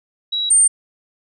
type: tone pair in turn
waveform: sine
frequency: 3883 / 8768 Hz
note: B7 / C#9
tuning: -30 / -20 cents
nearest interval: octave + major second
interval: 1410 cents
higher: second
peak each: -18 / -9 dBFS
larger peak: second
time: 0.32-0.5 / 0.5-0.68 s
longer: neither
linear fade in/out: 10 ms
effects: none